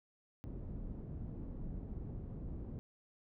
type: low-pass noise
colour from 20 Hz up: pink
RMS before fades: -44 dBFS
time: 0.44-2.79 s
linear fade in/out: 0 ms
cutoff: 260 Hz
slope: 12 dB/octave
effects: none